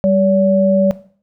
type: tone pair together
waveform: sine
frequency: 196 / 570.9 Hz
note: G3 / D5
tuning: 0 / -49 cents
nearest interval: octave + perfect fifth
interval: 1851 cents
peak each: -14 / -12 dBFS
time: 0.04-0.91 s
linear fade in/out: 0 ms
effects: noise-tail reverb RT60 0.5 s tail -17 dB re dry